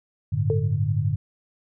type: chord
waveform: sine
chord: G suspended second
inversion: none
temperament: equal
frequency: 98 / 110 / 146.83 Hz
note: G2 / A2 / D3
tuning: 0 / 0 / 0 cents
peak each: -25 / -24 / -25 dBFS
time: 0.32-1.16 s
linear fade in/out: 10 ms
type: tone with exponential decay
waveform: sine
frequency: 446.1 Hz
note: A4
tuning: 24 cents sharp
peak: -19 dBFS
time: 0.5-0.78 s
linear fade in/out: 1 ms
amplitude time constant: 60 ms
effects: none